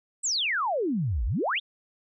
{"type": "exponential two-way sweep", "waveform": "sine", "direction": "down then up", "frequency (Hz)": [8330, 49, 3808], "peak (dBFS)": -24, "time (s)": [0.23, 1.6], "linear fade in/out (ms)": 20, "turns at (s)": 1.25, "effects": []}